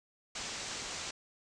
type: low-pass noise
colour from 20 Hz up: white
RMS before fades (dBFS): -41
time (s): 0.35-1.11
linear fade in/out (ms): 5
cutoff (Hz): 7700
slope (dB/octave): 48
effects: resampled to 22050 Hz